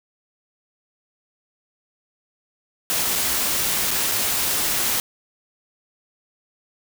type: noise with dropouts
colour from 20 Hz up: white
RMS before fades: -22 dBFS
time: 2.9-5 s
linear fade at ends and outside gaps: 0 ms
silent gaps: 3.154-3.158 / 3.907-3.912 / 4.115-4.119 s
effects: none